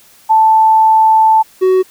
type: tone pair in turn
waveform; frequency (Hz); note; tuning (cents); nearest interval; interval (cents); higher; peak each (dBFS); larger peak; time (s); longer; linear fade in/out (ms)
sine / triangle; 880 / 373.6; A5 / F#4; 0 / +17; octave + minor third; 1483; first; -5; neither; 0.29-1.43 / 1.61-1.83; first; 20
effects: white hiss -45 dBFS RMS until 1.9 s